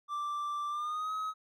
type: tone with pitch glide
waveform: triangle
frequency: 1174.7 to 1273.6 Hz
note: D6 to D#6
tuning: 0 to +40 cents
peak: -31 dBFS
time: 0.08-1.34 s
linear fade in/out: 50 ms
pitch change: +140 cents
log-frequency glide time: 0.69-1.12 s
effects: none